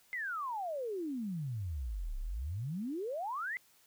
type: exponential two-way sweep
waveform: sine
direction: down then up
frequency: 2093 to 31.63 to 2093 Hz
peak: -35 dBFS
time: 0.13-3.57 s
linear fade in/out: 0 ms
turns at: 2.18 s
effects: white hiss -66 dBFS RMS until 3.86 s